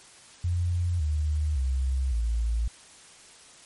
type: tone with pitch steps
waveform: sine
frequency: 87.6 / 75.82 / 65.63 / 56.8 Hz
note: F2 / D#2 / C2 / A#1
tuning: +6 / -44 / +6 / -44 cents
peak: -23 dBFS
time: 0.44-2.68 s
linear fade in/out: 5 ms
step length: 560 ms
effects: white hiss -51 dBFS RMS until 3.65 s + MP3 48 kbps